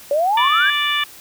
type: exponential sweep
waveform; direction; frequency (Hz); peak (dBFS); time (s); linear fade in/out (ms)
sine; up; 553 to 1712; -14; 0.11-0.7; 2
type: harmonic tone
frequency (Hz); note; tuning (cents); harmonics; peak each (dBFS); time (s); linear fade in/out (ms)
586; D5; -4; 2 / 3 / 4 / 5 / 6; -23 / -23 / -23 / -23 / -23; 0.37-1.04; 5
effects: white hiss -41 dBFS RMS until 1.2 s